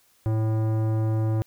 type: tone with tanh clipping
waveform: sine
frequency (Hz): 110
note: A2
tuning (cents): 0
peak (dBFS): -23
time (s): 0.26-1.42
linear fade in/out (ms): 0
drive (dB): 16
effects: white hiss -62 dBFS RMS until 1.46 s